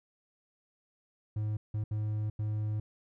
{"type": "tone bursts at uneven times", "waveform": "triangle", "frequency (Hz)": 106.7, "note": "G#2", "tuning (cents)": 47, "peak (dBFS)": -28, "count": 4, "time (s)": [[1.36, 1.57], [1.74, 1.84], [1.91, 2.3], [2.39, 2.8]], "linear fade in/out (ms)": 5, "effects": []}